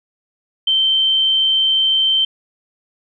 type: tone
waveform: sine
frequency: 3113 Hz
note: G7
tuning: 13 cents flat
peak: -12 dBFS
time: 0.67-2.25 s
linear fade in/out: 5 ms
effects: none